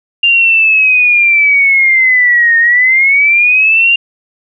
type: linear two-way sweep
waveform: sine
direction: down then up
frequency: 2800 to 1834 to 2800 Hz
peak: -5 dBFS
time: 0.23-3.96 s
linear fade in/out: 5 ms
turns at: 2.58 s
effects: none